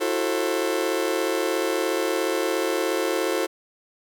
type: chord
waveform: 40% pulse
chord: F# half-diminished seventh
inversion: third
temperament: just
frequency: 333 / 370 / 444 / 532.8 Hz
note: E4 / F#4 / A4 / C5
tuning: +18 / 0 / +16 / +31 cents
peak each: -27 dBFS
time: 0-3.47 s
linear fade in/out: 20 ms
effects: none